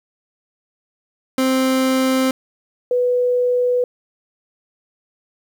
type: tone pair in turn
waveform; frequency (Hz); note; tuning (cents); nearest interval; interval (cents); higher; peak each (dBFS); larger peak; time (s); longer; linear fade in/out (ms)
30% pulse / sine; 261.6 / 493.8; C4 / B4; 0 / 0; major seventh; 1100; second; -12 / -14; first; 1.38-2.31 / 2.91-3.84; neither; 2
effects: 9-bit